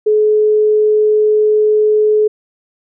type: tone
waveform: sine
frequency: 426.4 Hz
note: G#4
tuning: 46 cents sharp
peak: -8 dBFS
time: 0.06-2.28 s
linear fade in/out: 10 ms
effects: none